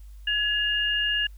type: tone pair together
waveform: sine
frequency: 1683.3 / 2831 Hz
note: G#6 / F7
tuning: +23 / +23 cents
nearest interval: major sixth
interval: 900 cents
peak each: -26 / -24 dBFS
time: 0.27-1.27 s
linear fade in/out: 5 ms
effects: added 50 Hz sine -41 dBFS peak until 1.37 s + white hiss -64 dBFS RMS until 1.37 s